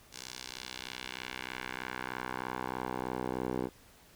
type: tone with band-pass filter sweep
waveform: 10% pulse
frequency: 63.2 Hz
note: B1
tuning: 41 cents sharp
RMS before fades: -39 dBFS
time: 0.11-3.7 s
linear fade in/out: 50 ms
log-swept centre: 6200 to 450 Hz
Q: 1.2
effects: pink hiss -59 dBFS RMS until 4.15 s